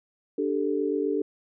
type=chord; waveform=sine; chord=D suspended fourth; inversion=none; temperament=equal; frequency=293.7 / 392 / 440 Hz; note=D4 / G4 / A4; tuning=0 / 0 / 0 cents; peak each=-28 dBFS; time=0.38-1.22 s; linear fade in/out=5 ms; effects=none